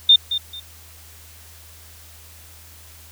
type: tone with echo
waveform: sine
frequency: 3621 Hz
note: A7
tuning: 49 cents sharp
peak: -7 dBFS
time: 0.09-0.16 s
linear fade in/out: 5 ms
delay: 220 ms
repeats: 2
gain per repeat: -12 dB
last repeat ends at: 0.6 s
effects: added 80 Hz sine -46 dBFS peak until 3.11 s + white hiss -46 dBFS RMS until 3.11 s